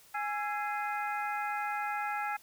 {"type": "harmonic tone with a mistuned harmonic", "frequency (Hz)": 415.3, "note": "G#4", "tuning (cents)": 0, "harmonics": [2, 3, 4, 5, 6], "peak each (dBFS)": [-34, -38, -40, -42, -44], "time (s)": [0.14, 2.37], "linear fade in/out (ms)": 10, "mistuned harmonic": 3, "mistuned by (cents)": 130, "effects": ["white hiss -59 dBFS RMS until 2.42 s"]}